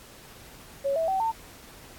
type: tone with pitch steps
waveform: sine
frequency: 554.4 / 651.7 / 766.1 / 900.6 Hz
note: C#5 / E5 / G5 / A5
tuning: 0 / -20 / -40 / +40 cents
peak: -23 dBFS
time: 0.84-1.32 s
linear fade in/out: 20 ms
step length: 120 ms
effects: pink hiss -49 dBFS RMS until 1.98 s + AAC 64 kbps